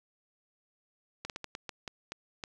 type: slowing click train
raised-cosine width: 0.2 ms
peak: -21 dBFS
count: 9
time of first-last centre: 1.25-2.438 s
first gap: 48 ms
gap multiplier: 1.31
effects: none